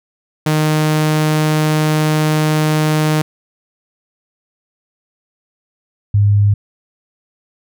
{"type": "tone pair in turn", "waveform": ["sawtooth", "sine"], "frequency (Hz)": [154.2, 102.35], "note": ["D#3", "G#2"], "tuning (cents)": [-15, -25], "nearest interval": "perfect fifth", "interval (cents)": 710, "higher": "first", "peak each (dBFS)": -8, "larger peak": "neither", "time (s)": [[0.46, 3.22], [6.14, 6.54]], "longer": "first", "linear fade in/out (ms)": 5, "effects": []}